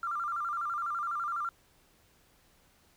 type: tone with vibrato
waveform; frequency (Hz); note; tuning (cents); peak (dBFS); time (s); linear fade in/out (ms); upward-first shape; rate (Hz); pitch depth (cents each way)
triangle; 1279; D#6; +47; -27; 0.03-1.49; 2; square; 12; 120
effects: tanh soft clip ceiling -29 dBFS + pink hiss -65 dBFS RMS until 2.96 s